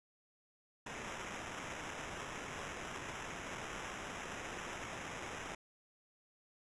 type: noise with sample-and-hold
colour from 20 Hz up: blue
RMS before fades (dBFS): -45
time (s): 0.86-5.55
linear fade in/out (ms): 5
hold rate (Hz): 4410
effects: resampled to 22050 Hz